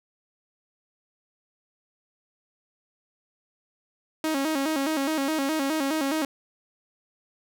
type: tone with vibrato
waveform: sawtooth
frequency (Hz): 293.7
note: D4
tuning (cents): 0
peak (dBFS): -20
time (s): 4.24-6.25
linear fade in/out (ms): 2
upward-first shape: square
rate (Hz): 4.8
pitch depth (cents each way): 120
effects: none